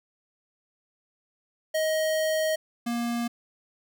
square tone pair in turn, 629 / 236.4 Hz, D#5 / A#3, +19 / +24 cents, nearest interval octave + perfect fourth, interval 1695 cents, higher first, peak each -24 / -27 dBFS, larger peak first, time 1.74-2.56 / 2.86-3.28 s, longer first, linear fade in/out 10 ms, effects none

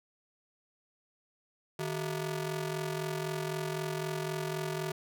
sawtooth ring-modulated tone, 265.9 Hz, C4, 28 cents sharp, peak -26 dBFS, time 1.79-4.92 s, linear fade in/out 5 ms, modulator 111 Hz, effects none

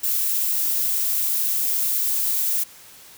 violet noise, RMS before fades -22 dBFS, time 0.03-2.64 s, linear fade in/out 10 ms, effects white hiss -46 dBFS RMS until 3.17 s

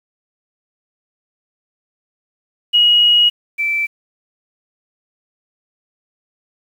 sine tone pair in turn, 2896 / 2330 Hz, F#7 / D7, -38 / -14 cents, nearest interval major third, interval 376 cents, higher first, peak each -8 / -15 dBFS, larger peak first, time 2.73-3.3 / 3.58-3.87 s, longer first, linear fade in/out 20 ms, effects 7-bit

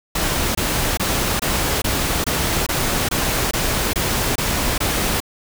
pink noise bursts, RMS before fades -20 dBFS, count 12, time 0.15-5.203 s, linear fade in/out 5 ms, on 400 ms, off 23 ms, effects none

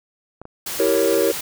clicks, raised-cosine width 1 ms, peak -22 dBFS, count 2, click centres 0.416 / 0.454 s
white noise, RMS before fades -28 dBFS, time 0.66-1.41 s, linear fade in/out 5 ms
triangle chord, E diminished seventh, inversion none, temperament equal, 329.6 / 392 / 466.2 / 554.4 Hz, E4 / G4 / Bb4 / Db5, 0 / 0 / 0 / 0 cents, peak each -21 / -19 / -18 / -19 dBFS, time 0.79-1.32 s, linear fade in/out 10 ms
effects none

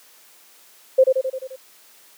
sine tone with echo, 523.3 Hz, C5, in tune, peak -8 dBFS, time 0.98-1.04 s, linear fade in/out 10 ms, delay 87 ms, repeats 6, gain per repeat -4 dB, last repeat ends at 1.562 s, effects white hiss -51 dBFS RMS until 2.17 s + high-pass 300 Hz 12 dB/octave

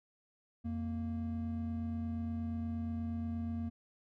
triangle tone pair together, 86.64 / 231.5 Hz, F2 / A#3, -13 / -12 cents, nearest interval octave + perfect fourth, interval 1701 cents, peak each -37 / -35 dBFS, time 0.64-3.7 s, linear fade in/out 20 ms, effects none

